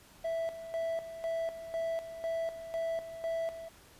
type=tone with tremolo; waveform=triangle; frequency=659.3 Hz; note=E5; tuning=in tune; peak=-29 dBFS; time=0.24-3.69 s; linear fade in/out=10 ms; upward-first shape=square; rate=2 Hz; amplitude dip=70%; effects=pink hiss -58 dBFS RMS until 3.99 s + resampled to 32000 Hz